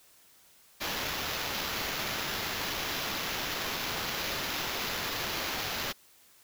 white noise with sample-and-hold, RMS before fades -34 dBFS, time 0.8-5.93 s, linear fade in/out 20 ms, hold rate 8820 Hz, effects white hiss -60 dBFS RMS until 6.43 s

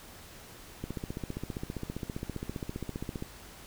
click train, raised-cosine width 3 ms, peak -22 dBFS, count 37, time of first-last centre 0.84-3.224 s, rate 15.1 Hz, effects pink hiss -50 dBFS RMS until 3.66 s

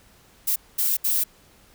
violet noise bursts at uneven times, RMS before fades -22 dBFS, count 3, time 0.47-0.56 / 0.78-0.97 / 1.04-1.24 s, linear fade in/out 10 ms, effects pink hiss -55 dBFS RMS until 1.74 s

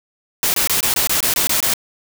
white noise bursts, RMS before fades -17 dBFS, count 10, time 0.43-1.737 s, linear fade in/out 0 ms, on 110 ms, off 23 ms, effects none

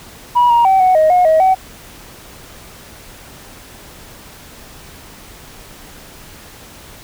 sine tone with pitch steps, 970 / 943 / 767 / 742 / 626 / 722 / 635 / 756 Hz, B5 / A#5 / G5 / F#5 / D#5 / F#5 / D#5 / F#5, -31 / +20 / -38 / +5 / +10 / -43 / +35 / +37 cents, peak -6 dBFS, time 0.35-1.55 s, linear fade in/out 20 ms, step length 150 ms, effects tanh soft clip ceiling -5 dBFS + pink hiss -38 dBFS RMS until 7.03 s

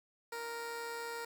15% pulse tone with amplitude modulation, 466.2 Hz, A#4, in tune, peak -32 dBFS, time 0.32-1.25 s, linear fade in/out 5 ms, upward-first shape sine, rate 143 Hz, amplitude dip 30%, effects 10-bit

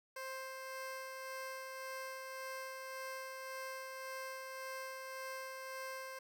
15% pulse tone with tremolo, 526 Hz, C5, 9 cents sharp, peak -36 dBFS, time 0.16-6.19 s, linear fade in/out 5 ms, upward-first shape sine, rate 1.8 Hz, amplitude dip 30%, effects none

